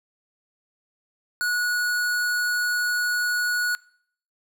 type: tone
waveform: square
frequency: 1461 Hz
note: F#6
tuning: 22 cents flat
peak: -23 dBFS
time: 1.41-3.75 s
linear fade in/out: 0 ms
effects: noise-tail reverb RT60 0.6 s tail -22 dB re dry